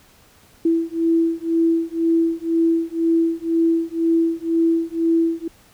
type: beating tone pair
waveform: sine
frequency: 329.6 / 331.6 Hz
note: E4 / E4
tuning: 0 / +10 cents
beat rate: 2 Hz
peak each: -19 dBFS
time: 0.65-5.48 s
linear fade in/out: 5 ms
effects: pink hiss -52 dBFS RMS until 5.73 s